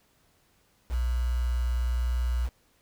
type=tone with quantisation; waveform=sine; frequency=60.6 Hz; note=B1; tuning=32 cents flat; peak=-24 dBFS; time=0.89-2.5 s; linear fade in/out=50 ms; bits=7; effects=pink hiss -66 dBFS RMS until 2.81 s